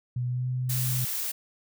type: tone with pitch glide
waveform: sine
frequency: 123.47 to 126.72 Hz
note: B2 to B2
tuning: 0 to +45 cents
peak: -26 dBFS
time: 0.16-1.05 s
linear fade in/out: 5 ms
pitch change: +45 cents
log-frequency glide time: 0.27-0.47 s
type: noise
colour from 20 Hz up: blue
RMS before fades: -31 dBFS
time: 0.69-1.32 s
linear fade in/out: 10 ms
effects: none